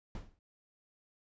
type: noise with exponential decay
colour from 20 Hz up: brown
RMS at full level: -37 dBFS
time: 0.15-0.39 s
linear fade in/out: 1 ms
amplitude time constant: 52 ms
effects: resampled to 16000 Hz